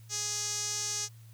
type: tone with band-pass filter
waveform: sawtooth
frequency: 415.3 Hz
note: G#4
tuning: in tune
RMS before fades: -34 dBFS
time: 0.09-1.09 s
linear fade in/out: 50 ms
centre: 6200 Hz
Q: 4.6
effects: added 113 Hz sine -49 dBFS peak until 1.33 s + white hiss -63 dBFS RMS until 1.33 s